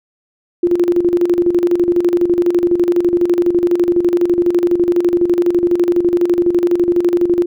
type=tone with tremolo; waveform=sine; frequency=349.2 Hz; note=F4; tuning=in tune; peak=-8 dBFS; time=0.63-7.46 s; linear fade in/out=5 ms; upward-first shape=square; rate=12 Hz; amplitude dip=65%; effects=none